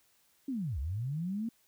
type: linear two-way sweep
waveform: sine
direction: down then up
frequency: 285.3 to 61.74 to 235.3 Hz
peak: -32 dBFS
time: 0.48-1.49 s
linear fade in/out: 5 ms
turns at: 0.79 s
effects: white hiss -69 dBFS RMS until 1.67 s